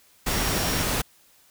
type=tone in noise; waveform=sine; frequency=5588 Hz; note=F8; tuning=in tune; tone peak=-35 dBFS; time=0.3-0.84 s; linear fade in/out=10 ms; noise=pink; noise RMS=-25 dBFS; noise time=0.26-1.02 s; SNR=-13 dB; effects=white hiss -58 dBFS RMS until 1.5 s